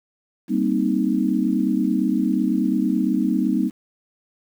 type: chord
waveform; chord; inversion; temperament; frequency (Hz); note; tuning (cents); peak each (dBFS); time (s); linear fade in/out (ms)
sine; C minor seventh; second; equal; 196 / 233.1 / 261.6 / 311.1; G3 / Bb3 / C4 / Eb4; 0 / 0 / 0 / 0; -23; 0.48-3.71; 50
effects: 8-bit

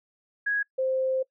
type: tone pair in turn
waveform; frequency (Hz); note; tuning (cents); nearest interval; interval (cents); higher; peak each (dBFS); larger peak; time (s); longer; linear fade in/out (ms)
sine; 1659 / 523.2; G#6 / C5; -2 / 0; octave + minor sixth; 1998; first; -23; neither; 0.46-0.63 / 0.78-1.23; second; 10
effects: noise-tail reverb RT60 0.1 s tail -23 dB re dry

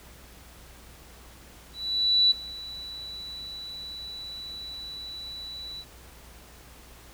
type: tone with ADSR envelope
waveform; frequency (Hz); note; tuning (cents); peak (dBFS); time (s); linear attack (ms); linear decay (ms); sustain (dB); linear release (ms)
sine; 3951; B7; 0; -16; 1.73-5.85; 580; 13; -20; 56
effects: added 60 Hz sine -51 dBFS peak until 7.13 s + pink hiss -51 dBFS RMS until 7.13 s

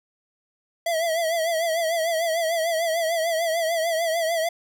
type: tone with vibrato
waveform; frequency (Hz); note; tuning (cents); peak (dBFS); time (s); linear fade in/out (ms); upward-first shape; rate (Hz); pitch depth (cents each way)
square; 659; E5; -1; -22; 0.86-4.49; 5; triangle; 6.7; 87
effects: none

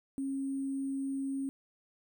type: tone with sample-and-hold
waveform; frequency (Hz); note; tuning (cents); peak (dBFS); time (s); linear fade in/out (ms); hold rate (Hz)
sine; 271.8; C#4; -34; -32; 0.18-1.49; 0; 8820
effects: none

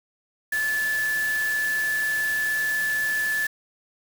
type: tone in noise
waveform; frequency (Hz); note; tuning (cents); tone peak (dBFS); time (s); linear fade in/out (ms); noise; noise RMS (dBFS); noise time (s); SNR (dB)
sine; 1736; A6; -24; -22; 0.52-3.47; 5; white; -35; 0.52-3.47; +10
effects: none

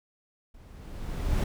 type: noise with level ramp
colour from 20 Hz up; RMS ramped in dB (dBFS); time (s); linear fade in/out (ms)
brown; -51 to -24; 0.54-1.44; 5
effects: none

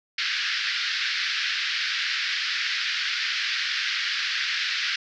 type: band-pass noise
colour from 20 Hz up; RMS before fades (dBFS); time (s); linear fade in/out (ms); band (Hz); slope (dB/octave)
pink; -27; 0.18-4.96; 5; 1500 to 5200; 48
effects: none

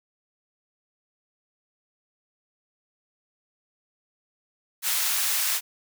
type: high-pass noise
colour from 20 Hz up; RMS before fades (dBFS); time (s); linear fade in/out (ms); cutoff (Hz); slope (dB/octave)
white; -25; 4.82-5.61; 50; 1100; 12
effects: none

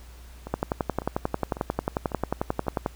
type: two click trains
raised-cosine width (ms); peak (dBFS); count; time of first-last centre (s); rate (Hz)
1; -10 / -21; 27 / 5; 0.54-2.861 / 0.47-2.668; 11.2 / 1.82
effects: added 60 Hz sine -44 dBFS peak until 2.95 s + pink hiss -53 dBFS RMS until 2.95 s

